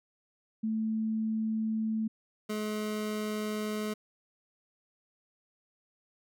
sine / 25% pulse tone pair in turn, 220 / 212.9 Hz, A3 / G#3, 0 / +43 cents, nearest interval minor second, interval 57 cents, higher first, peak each -28 dBFS, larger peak neither, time 0.63-2.08 / 2.49-3.94 s, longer neither, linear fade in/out 10 ms, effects none

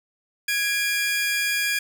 sawtooth tone pair together, 1656.9 / 2399 Hz, G#6 / D7, -5 / +36 cents, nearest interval tritone, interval 641 cents, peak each -21 dBFS, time 0.48-1.79 s, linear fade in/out 5 ms, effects none

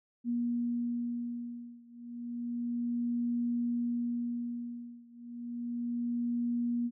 sine beating tone pair, 238.7 / 239.01 Hz, A#3 / A#3, +41 / +43 cents, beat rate 0.31 Hz, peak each -34 / -35 dBFS, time 0.24-6.91 s, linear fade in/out 50 ms, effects none

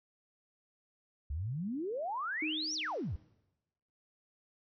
sine exponential two-way sweep, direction up then down, 65.41 to 5950 to 65.41 Hz, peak -34 dBFS, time 1.3-3.16 s, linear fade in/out 5 ms, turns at 2.74 s
sine tone with exponential decay, 311.1 Hz, D#4, in tune, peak -33 dBFS, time 2.42-3.3 s, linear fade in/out 5 ms, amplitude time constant 190 ms
effects noise-tail reverb RT60 1.0 s tail -23 dB re dry

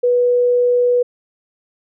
sine tone, 489.6 Hz, B4, 15 cents flat, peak -11 dBFS, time 0.03-1.03 s, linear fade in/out 10 ms, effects none

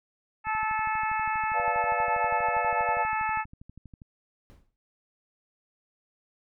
harmonic tone, 435.5 Hz, A4, 18 cents flat, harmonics 2 / 3 / 4 / 5 / 6, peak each -28 / -32 / -34 / -37 / -37 dBFS, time 0.44-3.45 s, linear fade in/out 50 ms
click train, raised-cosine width 5 ms, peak -34 dBFS, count 45, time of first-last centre 0.47-4.018 s, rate 12.4 Hz
sine chord, B half-diminished seventh, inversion none, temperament equal, 493.9 / 587.3 / 698.5 / 880 Hz, B4 / D5 / F5 / A5, 0 / 0 / 0 / 0 cents, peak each -36 / -35 / -31 / -32 dBFS, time 1.53-3.06 s, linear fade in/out 50 ms
brown noise with exponential decay, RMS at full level -44 dBFS, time 4.5-4.76 s, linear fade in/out 0 ms, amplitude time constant 56 ms
effects none

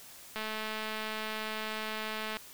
click train, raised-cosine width 0.3 ms, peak -21 dBFS, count 437, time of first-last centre 0.36-2.369 s, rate 217 Hz, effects white hiss -51 dBFS RMS until 2.53 s

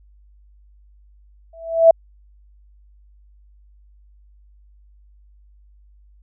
sine tone with exponential growth, 659.3 Hz, E5, in tune, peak -3 dBFS, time 1.53-1.91 s, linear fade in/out 5 ms, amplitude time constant 82 ms, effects added 50 Hz sine -48 dBFS peak until 6.22 s

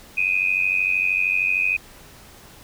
sine tone with amplitude modulation, 2498 Hz, D#7, 6 cents sharp, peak -14 dBFS, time 0.17-1.77 s, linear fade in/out 10 ms, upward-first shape sine, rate 93.1 Hz, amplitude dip 90%, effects pink hiss -46 dBFS RMS until 2.63 s

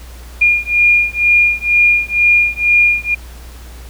sine beating tone pair, 2419 / 2421.1 Hz, D#7 / D#7, -49 / -48 cents, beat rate 2.1 Hz, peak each -12 dBFS, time 0.41-3.15 s, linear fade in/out 10 ms, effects added 60 Hz sine -31 dBFS peak until 3.89 s + pink hiss -40 dBFS RMS until 3.89 s

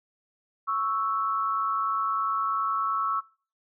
sine tone pair together, 1108.7 / 1318.5 Hz, C#6 / E6, 0 / 0 cents, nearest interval minor third, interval 300 cents, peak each -27 dBFS, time 0.67-3.21 s, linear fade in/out 20 ms, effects noise-tail reverb RT60 0.4 s tail -22 dB re dry

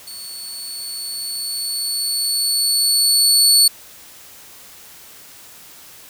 25% pulse tone with level ramp, 4435 Hz, C#8, in tune, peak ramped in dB -27 to -4 dBFS, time 0.07-3.68 s, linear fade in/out 5 ms, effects white hiss -42 dBFS RMS until 6.09 s

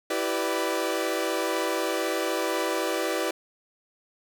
sawtooth chord, E minor seventh, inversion none, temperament equal with one note detuned, 329.6 / 385.5 / 493.9 / 587.3 Hz, E4 / G4 / B4 / D5, 0 / -29 / 0 / 0 cents, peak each -27 dBFS, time 0.1-3.31 s, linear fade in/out 5 ms, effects none

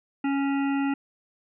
harmonic tone, 277.2 Hz, C#4, in tune, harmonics 1 / 3 / 5 / 7 / 9 / 10, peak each -23 / -33 / -37 / -40 / -42 / -43 dBFS, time 0.24-0.94 s, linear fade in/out 5 ms, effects none

